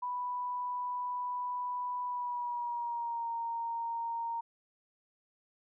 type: tone with pitch glide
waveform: sine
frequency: 987.8 to 927 Hz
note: B5 to A#5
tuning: 0 to -10 cents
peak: -33 dBFS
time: 0.02-4.41 s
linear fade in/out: 10 ms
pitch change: -110 cents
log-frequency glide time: 2.05-3.29 s
effects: none